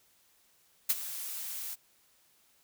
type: noise with ADSR envelope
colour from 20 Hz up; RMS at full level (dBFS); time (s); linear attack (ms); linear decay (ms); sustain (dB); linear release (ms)
blue; -24; 0.89-1.76; 12; 33; -15; 31
effects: white hiss -67 dBFS RMS until 2.63 s